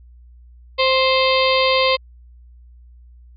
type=harmonic tone with a mistuned harmonic; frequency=523.3 Hz; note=C5; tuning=in tune; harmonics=1 / 2 / 4 / 5 / 6 / 7 / 8 / 9; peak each=-17 / -20 / -23 / -24 / -25 / -25 / -26 / -27 dBFS; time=0.78-1.97 s; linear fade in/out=20 ms; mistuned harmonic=2; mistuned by=+15 cents; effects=added 60 Hz sine -42 dBFS peak until 3.36 s